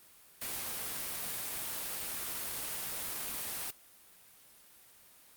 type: noise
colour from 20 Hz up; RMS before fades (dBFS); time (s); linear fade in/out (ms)
white; -38; 0.41-3.71; 10
effects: white hiss -59 dBFS RMS until 5.36 s + Opus 32 kbps